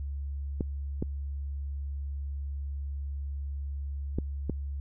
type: clicks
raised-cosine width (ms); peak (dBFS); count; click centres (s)
3; -16; 4; 0.608 / 1.025 / 4.186 / 4.497
effects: added 70 Hz sine -32 dBFS peak until 4.8 s